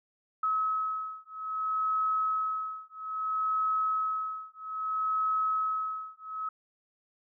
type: beating tone pair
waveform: sine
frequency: 1284 / 1284.61 Hz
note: E6 / E6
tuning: -46 / -45 cents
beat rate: 0.61 Hz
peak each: -31 dBFS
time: 0.43-6.49 s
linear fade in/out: 5 ms
effects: none